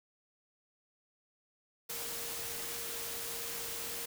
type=tone in noise; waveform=sine; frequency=466.2 Hz; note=A#4; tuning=in tune; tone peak=-50 dBFS; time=1.89-4.06 s; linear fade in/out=10 ms; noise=white; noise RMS=-40 dBFS; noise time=1.89-4.06 s; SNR=-13 dB; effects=none